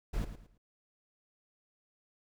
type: noise with echo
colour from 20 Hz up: brown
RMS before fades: -33 dBFS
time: 0.13-0.25 s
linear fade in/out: 10 ms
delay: 110 ms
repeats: 3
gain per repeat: -11 dB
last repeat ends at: 0.58 s
effects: none